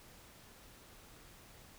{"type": "silence", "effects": ["pink hiss -58 dBFS RMS until 1.78 s"]}